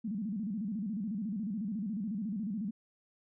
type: tone with vibrato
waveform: sine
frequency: 207.7 Hz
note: G#3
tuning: in tune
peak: -33 dBFS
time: 0.04-2.71 s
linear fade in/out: 10 ms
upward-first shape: square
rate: 14 Hz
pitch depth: 150 cents each way
effects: none